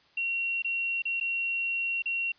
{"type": "tone with dropouts", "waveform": "sine", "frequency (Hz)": 2740, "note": "F7", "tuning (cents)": -34, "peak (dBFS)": -27, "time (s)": [0.17, 2.32], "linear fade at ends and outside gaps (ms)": 5, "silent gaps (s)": [[0.622, 0.645], [1.021, 1.053], [1.201, 1.209], [2.022, 2.057]], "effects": ["white hiss -62 dBFS RMS until 2.38 s", "resampled to 11025 Hz"]}